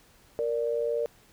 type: tone pair together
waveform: sine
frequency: 466.8 / 587.3 Hz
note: A#4 / D5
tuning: +2 / 0 cents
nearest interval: major third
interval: 398 cents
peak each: -27 / -30 dBFS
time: 0.39-1.06 s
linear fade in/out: 0 ms
effects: pink hiss -59 dBFS RMS until 1.32 s